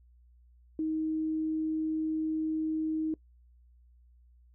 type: tone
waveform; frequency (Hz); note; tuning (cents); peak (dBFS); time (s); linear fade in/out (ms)
sine; 314.8; D#4; +20; -28; 0.79-3.14; 2
effects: noise-tail reverb RT60 0.1 s tail -22 dB re dry + added 60 Hz sine -57 dBFS peak until 4.54 s